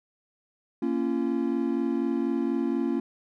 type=chord; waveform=triangle; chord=Bb minor; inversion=none; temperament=equal with one note detuned; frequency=233.1 / 277.2 / 341.4 Hz; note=Bb3 / Db4 / F4; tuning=0 / 0 / -39 cents; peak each=-27 / -26 / -27 dBFS; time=0.82-3 s; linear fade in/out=5 ms; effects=none